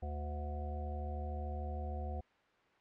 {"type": "harmonic tone with a mistuned harmonic", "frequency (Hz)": 73.2, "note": "D2", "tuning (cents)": -5, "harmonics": [1, 3, 5, 7, 9, 10], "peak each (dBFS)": [-38, -50, -53, -50, -53, -47], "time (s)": [0.02, 2.21], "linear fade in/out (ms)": 10, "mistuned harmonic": 1, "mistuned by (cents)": 46, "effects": ["white hiss -68 dBFS RMS until 2.8 s", "low-pass 2000 Hz 12 dB/octave"]}